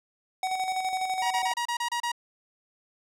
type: tone with tremolo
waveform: square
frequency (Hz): 751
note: F#5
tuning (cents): +26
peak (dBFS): -26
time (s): 0.43-1.52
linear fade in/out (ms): 2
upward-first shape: square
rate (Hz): 12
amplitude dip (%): 45
type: tone bursts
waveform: sawtooth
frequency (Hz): 952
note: A#5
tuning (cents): +36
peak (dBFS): -23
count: 8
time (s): 1.22-2.118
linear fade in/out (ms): 5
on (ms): 86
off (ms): 30
effects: low-pass 10000 Hz 12 dB/octave